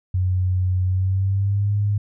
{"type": "tone with pitch glide", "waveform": "sine", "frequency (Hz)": [92, 102.67], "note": ["F#2", "G#2"], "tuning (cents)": [-9, -19], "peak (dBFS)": -17, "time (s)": [0.14, 1.98], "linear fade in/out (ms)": 5, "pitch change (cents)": 190, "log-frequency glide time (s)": [0.85, 1.73], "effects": []}